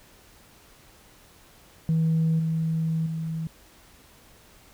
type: tone with level steps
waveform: sine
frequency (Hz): 161.4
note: E3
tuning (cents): -36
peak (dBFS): -18 / -22 / -27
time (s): 1.89-3.47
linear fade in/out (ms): 0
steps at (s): 2.39 / 3.06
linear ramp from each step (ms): 5
effects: tanh soft clip ceiling -17 dBFS + pink hiss -54 dBFS RMS until 4.73 s